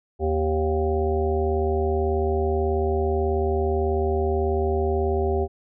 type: harmonic tone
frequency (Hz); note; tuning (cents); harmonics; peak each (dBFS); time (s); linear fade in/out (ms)
78.3; D#2; +11; 1 / 3 / 5 / 7 / 9 / 10; -24 / -33 / -23 / -33 / -30 / -35; 0.19-5.48; 50
effects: none